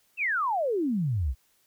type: exponential sweep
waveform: sine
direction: down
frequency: 2742 to 57 Hz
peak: -24 dBFS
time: 0.17-1.35 s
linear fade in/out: 50 ms
effects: white hiss -67 dBFS RMS until 1.66 s